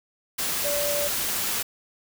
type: tone in noise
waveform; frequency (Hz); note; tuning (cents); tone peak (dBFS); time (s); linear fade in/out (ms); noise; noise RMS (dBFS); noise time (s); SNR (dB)
sine; 580; D5; -22; -26; 0.64-1.08; 10; white; -27; 0.38-1.63; -2
effects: none